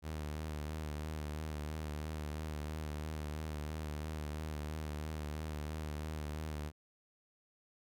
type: tone with vibrato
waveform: sawtooth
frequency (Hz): 76.4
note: D#2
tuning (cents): -31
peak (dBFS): -35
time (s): 0.02-6.72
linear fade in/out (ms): 50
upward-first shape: sine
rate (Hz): 3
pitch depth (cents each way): 44
effects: none